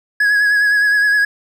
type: tone with vibrato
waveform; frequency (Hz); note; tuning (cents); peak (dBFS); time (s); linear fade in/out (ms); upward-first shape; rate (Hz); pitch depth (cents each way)
triangle; 1670; G#6; +9; -9; 0.2-1.25; 5; sine; 9.7; 32
effects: none